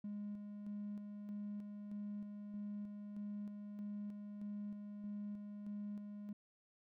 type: tone with tremolo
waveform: triangle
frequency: 206.2 Hz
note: G#3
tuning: 12 cents flat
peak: -39 dBFS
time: 0.04-6.33 s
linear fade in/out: 5 ms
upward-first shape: square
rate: 1.6 Hz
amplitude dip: 45%
effects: tanh soft clip ceiling -38 dBFS